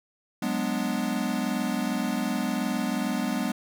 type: chord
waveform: square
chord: G# half-diminished seventh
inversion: third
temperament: equal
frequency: 185 / 207.7 / 246.9 / 293.7 Hz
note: F#3 / G#3 / B3 / D4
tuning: 0 / 0 / 0 / 0 cents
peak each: -35 / -31 / -30 / -34 dBFS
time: 0.42-3.52 s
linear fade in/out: 5 ms
effects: none